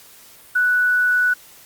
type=tone with quantisation; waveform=sine; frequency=1480 Hz; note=F#6; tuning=in tune; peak=-14 dBFS; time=0.55-1.34 s; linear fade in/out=10 ms; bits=7; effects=white hiss -46 dBFS RMS until 1.65 s + Opus 48 kbps